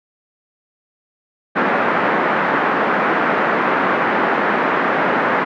white band-pass noise, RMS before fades -17 dBFS, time 1.55-5.45 s, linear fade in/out 20 ms, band 180 to 1700 Hz, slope 24 dB/octave, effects none

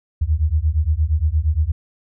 sine beating tone pair, 73.42 / 82.02 Hz, D2 / E2, 0 / -8 cents, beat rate 8.6 Hz, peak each -18 dBFS, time 0.21-1.72 s, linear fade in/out 10 ms, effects none

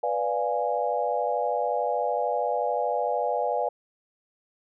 sine chord, B diminished seventh, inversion none, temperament equal, 493.9 / 587.3 / 698.5 / 830.6 Hz, B4 / D5 / F5 / Ab5, 0 / 0 / 0 / 0 cents, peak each -29 dBFS, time 0.03-3.69 s, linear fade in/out 5 ms, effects none

